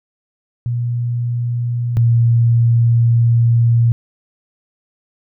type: tone pair in turn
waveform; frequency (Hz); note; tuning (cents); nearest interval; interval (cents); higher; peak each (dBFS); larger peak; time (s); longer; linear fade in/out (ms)
sine; 120 / 117.19; B2 / A#2; -49 / +10; unison; 41; first; -16 / -9; second; 0.66-1.97 / 1.97-3.92; second; 0
effects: none